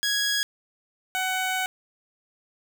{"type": "tone pair in turn", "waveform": "15% pulse", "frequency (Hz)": [1661.2, 748.8], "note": ["G#6", "F#5"], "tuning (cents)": [0, 20], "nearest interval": "octave + major second", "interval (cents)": 1380, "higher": "first", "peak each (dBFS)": [-16, -18], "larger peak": "first", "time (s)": [[0.03, 0.43], [1.15, 1.66]], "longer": "second", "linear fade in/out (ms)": 0, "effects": []}